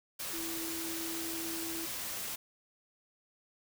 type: tone in noise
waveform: sine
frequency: 329.6 Hz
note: E4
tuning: in tune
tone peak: -40 dBFS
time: 0.33-1.86 s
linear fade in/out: 10 ms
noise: white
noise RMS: -39 dBFS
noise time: 0.19-2.36 s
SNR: -4 dB
effects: none